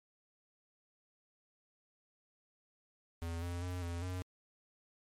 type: tone with pitch steps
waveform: square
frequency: 83.8 / 87.1 / 90.1 / 85.8 / 91.3 Hz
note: E2 / F2 / F#2 / F2 / F#2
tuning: +29 / -4 / -45 / -30 / -23 cents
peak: -38 dBFS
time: 3.22-4.22 s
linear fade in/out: 0 ms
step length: 200 ms
effects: MP3 64 kbps